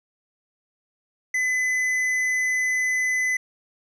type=tone with tanh clipping; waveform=sine; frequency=2014 Hz; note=B6; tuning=33 cents sharp; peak=-22 dBFS; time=1.34-3.37 s; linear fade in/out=5 ms; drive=9 dB; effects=none